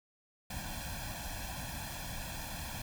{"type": "noise with comb filter", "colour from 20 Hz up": "pink", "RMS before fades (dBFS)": -41, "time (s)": [0.5, 2.82], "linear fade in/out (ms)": 5, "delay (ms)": 1.2, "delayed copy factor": 0.9, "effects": []}